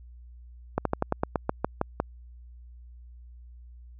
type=slowing click train; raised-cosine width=1 ms; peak=-10 dBFS; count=11; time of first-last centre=0.78-2.001 s; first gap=73 ms; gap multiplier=1.11; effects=added 60 Hz sine -45 dBFS peak until 3.99 s